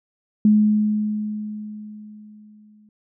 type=tone with exponential decay; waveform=sine; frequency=211.8 Hz; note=G#3; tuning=34 cents sharp; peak=-10 dBFS; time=0.45-2.89 s; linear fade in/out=2 ms; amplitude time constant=530 ms; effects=none